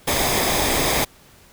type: noise with comb filter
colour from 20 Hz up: pink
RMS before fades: -20 dBFS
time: 0.07-1.05 s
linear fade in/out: 10 ms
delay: 0.7 ms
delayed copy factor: -0.5
effects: pink hiss -50 dBFS RMS until 1.52 s